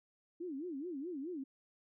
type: tone with vibrato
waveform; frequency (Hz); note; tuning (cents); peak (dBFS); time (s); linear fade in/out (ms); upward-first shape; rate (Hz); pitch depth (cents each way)
sine; 311.9; D#4; +4; -39; 0.4-1.44; 10; sine; 4.7; 280
effects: none